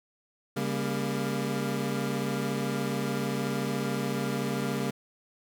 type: chord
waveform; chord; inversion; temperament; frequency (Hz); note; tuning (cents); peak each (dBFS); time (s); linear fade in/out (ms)
25% pulse; G diminished; second; equal with one note detuned; 138.59 / 199.42 / 233.1; Db3 / G3 / Bb3; 0 / +30 / 0; -29; 0.56-4.91; 10
effects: none